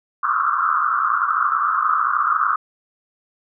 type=band-pass noise; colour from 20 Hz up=white; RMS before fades=-19 dBFS; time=0.23-2.56 s; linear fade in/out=5 ms; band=1100 to 1400 Hz; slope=96 dB/octave; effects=none